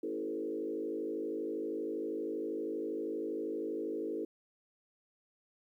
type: tone with frequency modulation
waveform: sine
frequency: 383.3 Hz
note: G4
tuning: 39 cents flat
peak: -34 dBFS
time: 0.03-4.25 s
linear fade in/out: 5 ms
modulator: 52.6 Hz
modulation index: 1.8
effects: 12-bit